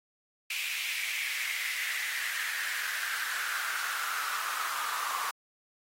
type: noise with high-pass filter sweep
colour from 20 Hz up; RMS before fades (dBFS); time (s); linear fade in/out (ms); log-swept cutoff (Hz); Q
pink; -34; 0.5-5.31; 5; 2500 to 1100; 5.3
effects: AAC 48 kbps